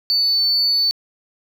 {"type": "tone", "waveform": "sine", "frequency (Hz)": 4499, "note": "C#8", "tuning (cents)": 25, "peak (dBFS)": -13, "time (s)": [0.1, 0.91], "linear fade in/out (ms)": 0, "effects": ["tanh soft clip ceiling -11 dBFS", "8-bit"]}